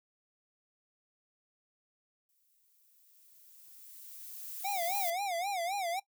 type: noise with exponential growth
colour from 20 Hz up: violet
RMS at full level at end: -35 dBFS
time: 2.29-5.1 s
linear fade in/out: 1 ms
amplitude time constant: 610 ms
type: tone with vibrato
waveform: square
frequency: 740 Hz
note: F#5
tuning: in tune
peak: -33 dBFS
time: 4.64-6 s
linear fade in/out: 10 ms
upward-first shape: sine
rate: 3.8 Hz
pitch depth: 170 cents each way
effects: noise-tail reverb RT60 0.1 s tail -19 dB re dry